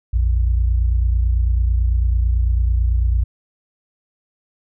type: tone pair together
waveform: sine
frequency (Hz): 58.27 / 87.31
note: A#1 / F2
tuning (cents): 0 / 0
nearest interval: perfect fifth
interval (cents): 700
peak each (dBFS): -14 / -22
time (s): 0.13-3.24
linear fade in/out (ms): 10
effects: none